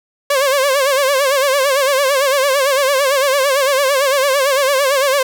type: tone with vibrato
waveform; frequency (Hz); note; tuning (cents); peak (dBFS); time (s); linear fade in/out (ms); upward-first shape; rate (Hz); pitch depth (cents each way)
sawtooth; 548; C#5; -20; -8; 0.3-5.23; 5; sine; 8.9; 100
effects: none